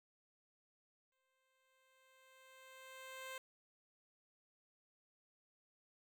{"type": "tone with exponential growth", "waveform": "10% pulse", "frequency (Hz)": 523.3, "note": "C5", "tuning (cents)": 0, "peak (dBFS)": -37, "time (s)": [1.12, 3.38], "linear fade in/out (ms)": 2, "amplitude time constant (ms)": 490, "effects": []}